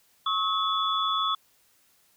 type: tone cluster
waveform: sine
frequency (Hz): 1099 / 1287 / 3432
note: C#6 / E6 / A7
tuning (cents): -15 / -42 / -44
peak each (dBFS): -28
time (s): 0.26-1.35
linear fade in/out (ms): 5
effects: white hiss -64 dBFS RMS until 2.16 s